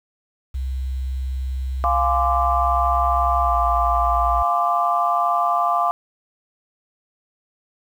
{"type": "tone with pitch glide", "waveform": "sine", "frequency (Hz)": [65.41, 60.33], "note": ["C2", "B1"], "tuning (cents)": [0, -40], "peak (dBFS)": -22, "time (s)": [0.54, 4.43], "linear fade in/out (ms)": 10, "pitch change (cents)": -140, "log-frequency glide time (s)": [3.44, 3.52]}
{"type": "chord", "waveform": "sine", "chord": "D half-diminished seventh", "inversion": "first", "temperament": "equal with one note detuned", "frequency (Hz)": [698.5, 830.6, 1032.7, 1174.7], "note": ["F5", "Ab5", "C6", "D6"], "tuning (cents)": [0, 0, -23, 0], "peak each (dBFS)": [-20, -26, -24, -20], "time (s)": [1.84, 5.91], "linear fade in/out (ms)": 0}
{"effects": ["tanh soft clip ceiling -4 dBFS", "8-bit"]}